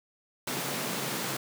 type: high-pass noise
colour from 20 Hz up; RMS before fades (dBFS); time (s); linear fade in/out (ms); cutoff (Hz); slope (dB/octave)
pink; -33; 0.47-1.37; 5; 120; 96
effects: none